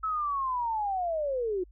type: linear sweep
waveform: sine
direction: down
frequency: 1309 to 349.2 Hz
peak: -27 dBFS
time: 0.03-1.64 s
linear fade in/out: 10 ms
effects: added 50 Hz sine -51 dBFS peak until 1.71 s